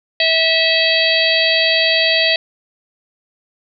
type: harmonic tone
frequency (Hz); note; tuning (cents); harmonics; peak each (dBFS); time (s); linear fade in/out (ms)
650; E5; -24; 1 / 3 / 4 / 5 / 6 / 7; -19 / -19 / -19 / -19 / -19 / -19; 0.2-2.36; 2
effects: none